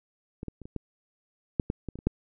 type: clicks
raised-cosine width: 3 ms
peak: -23 / -22 / -30 / -29 / -19 / -10 / -15 / -21 / -26 / -28 / -10 dBFS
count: 11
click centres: 0.431 / 0.483 / 0.617 / 0.655 / 0.763 / 1.598 / 1.701 / 1.887 / 1.956 / 1.989 / 2.07 s
effects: none